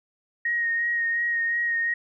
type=tone with vibrato; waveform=sine; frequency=1871 Hz; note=A#6; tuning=6 cents sharp; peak=-22 dBFS; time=0.45-1.94 s; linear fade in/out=5 ms; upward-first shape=sine; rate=2.8 Hz; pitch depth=21 cents each way; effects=none